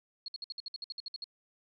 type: tone bursts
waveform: sine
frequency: 4310 Hz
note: C#8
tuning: 49 cents flat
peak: -37 dBFS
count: 13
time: 0.26-1.242 s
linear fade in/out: 2 ms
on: 22 ms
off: 58 ms
effects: none